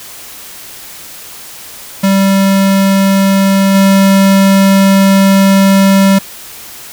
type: tone with level steps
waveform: square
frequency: 194.8 Hz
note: G3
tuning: 11 cents flat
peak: -7 / -5 dBFS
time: 2.03-6.19 s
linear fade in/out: 10 ms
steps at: 3.74 s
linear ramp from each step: 10 ms
effects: white hiss -30 dBFS RMS until 6.92 s

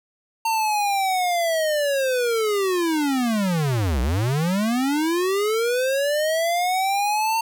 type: linear two-way sweep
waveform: square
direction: down then up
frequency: 911 to 58.27 to 911 Hz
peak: -20 dBFS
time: 0.45-7.41 s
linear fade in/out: 5 ms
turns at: 4.01 s
effects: none

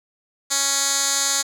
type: tone with band-pass filter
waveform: 10% pulse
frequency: 277.2 Hz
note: C#4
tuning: in tune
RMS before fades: -21 dBFS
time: 0.5-1.43 s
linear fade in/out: 20 ms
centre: 6700 Hz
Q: 2
effects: none

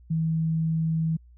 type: tone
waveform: sine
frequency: 161.1 Hz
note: E3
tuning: 39 cents flat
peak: -22 dBFS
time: 0.1-1.17 s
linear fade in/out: 10 ms
effects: added 60 Hz sine -49 dBFS peak until 1.37 s

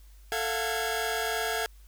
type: tone cluster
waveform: sawtooth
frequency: 443 / 683 / 726 / 1644 Hz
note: A4 / F5 / F#5 / G#6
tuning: +12 / -39 / -33 / -18 cents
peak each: -29 / -30 / -32 / -29 dBFS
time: 0.32-1.66 s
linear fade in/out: 0 ms
effects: added 50 Hz sine -49 dBFS peak until 1.87 s + white hiss -63 dBFS RMS until 1.87 s

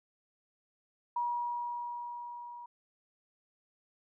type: tone with level ramp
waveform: sine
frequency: 959 Hz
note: A#5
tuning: 49 cents sharp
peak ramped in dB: -29 to -44 dBFS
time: 1.16-2.66 s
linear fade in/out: 5 ms
effects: none

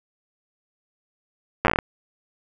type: slowing click train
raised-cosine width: 0.5 ms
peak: -3 dBFS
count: 9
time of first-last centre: 1.65-1.788 s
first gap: 9 ms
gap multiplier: 1.18
effects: none

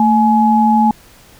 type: tone pair together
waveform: sine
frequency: 223.5 / 844 Hz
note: A3 / G#5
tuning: +27 / +28 cents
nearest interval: octave + major seventh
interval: 2301 cents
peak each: -11 dBFS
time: 0-0.91 s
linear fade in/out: 2 ms
effects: pink hiss -44 dBFS RMS until 1.39 s

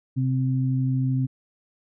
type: tone pair together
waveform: sine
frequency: 130.4 / 260.8 Hz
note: C3 / C4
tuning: -5 / -5 cents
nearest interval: octave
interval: 1200 cents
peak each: -21 / -27 dBFS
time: 0.16-1.27 s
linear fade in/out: 20 ms
effects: none

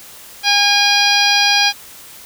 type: harmonic tone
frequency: 814 Hz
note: G#5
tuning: 35 cents flat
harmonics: 1 / 2 / 3 / 4 / 5 / 6 / 7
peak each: -18 / -19 / -17 / -18 / -19 / -17 / -23 dBFS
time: 0.43-1.73 s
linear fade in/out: 50 ms
effects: white hiss -38 dBFS RMS until 2.25 s

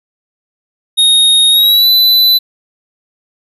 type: tone with pitch glide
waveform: square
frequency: 3729 to 3997 Hz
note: A#7 to B7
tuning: 0 to +20 cents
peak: -6 dBFS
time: 0.97-2.39 s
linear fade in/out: 20 ms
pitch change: +120 cents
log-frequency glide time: 1.5-1.89 s
effects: none

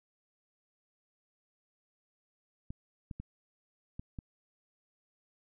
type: clicks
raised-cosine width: 5 ms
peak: -28 dBFS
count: 5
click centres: 2.705 / 3.112 / 3.2 / 3.995 / 4.188 s
effects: none

